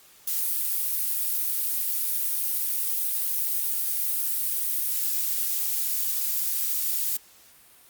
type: noise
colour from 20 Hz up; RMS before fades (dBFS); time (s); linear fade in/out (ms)
violet; -26; 0.27-7.17; 5
effects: white hiss -54 dBFS RMS until 7.89 s + Opus 48 kbps